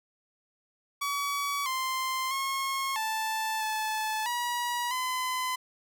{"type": "tone with pitch steps", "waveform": "sawtooth", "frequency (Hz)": [1136, 1044, 1083, 879, 868, 964, 1018], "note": ["C#6", "C6", "C#6", "A5", "A5", "B5", "C6"], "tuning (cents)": [42, -4, -41, -2, -24, -42, -48], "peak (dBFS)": -25, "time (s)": [1.01, 5.56], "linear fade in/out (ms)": 10, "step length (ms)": 650, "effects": []}